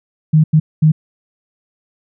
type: tone bursts at uneven times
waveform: sine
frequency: 155.56 Hz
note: D#3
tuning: in tune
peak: -6 dBFS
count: 3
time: 0.33-0.44 / 0.53-0.6 / 0.82-0.92 s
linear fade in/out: 10 ms
effects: none